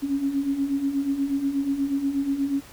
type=beating tone pair; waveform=sine; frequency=271.3 / 279.6 Hz; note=C#4 / C#4; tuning=-37 / +15 cents; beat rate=8.3 Hz; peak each=-29 / -23 dBFS; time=0.02-2.61 s; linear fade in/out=20 ms; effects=pink hiss -47 dBFS RMS until 2.72 s